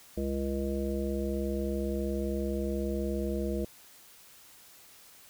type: harmonic tone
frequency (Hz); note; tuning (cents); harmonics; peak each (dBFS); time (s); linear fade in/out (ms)
68.5; C#2; -20; 1 / 3 / 5 / 7 / 9; -34 / -34 / -35 / -37 / -40; 0.17-3.65; 5
effects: white hiss -55 dBFS RMS until 5.29 s